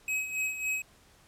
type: tone with tremolo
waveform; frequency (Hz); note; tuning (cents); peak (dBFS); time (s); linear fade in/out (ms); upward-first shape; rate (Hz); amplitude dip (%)
square; 2547; D#7; +40; -28; 0.08-0.82; 2; sine; 3.6; 65
effects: pink hiss -60 dBFS RMS until 1.27 s + low-pass 12000 Hz 12 dB/octave